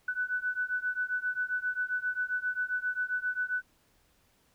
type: beating tone pair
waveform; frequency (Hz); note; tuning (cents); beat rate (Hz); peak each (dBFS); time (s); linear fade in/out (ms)
sine; 1489 / 1496.5; F#6 / F#6; +11 / +19; 7.5; -33 / -32; 0.08-3.62; 5
effects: pink hiss -68 dBFS RMS until 4.54 s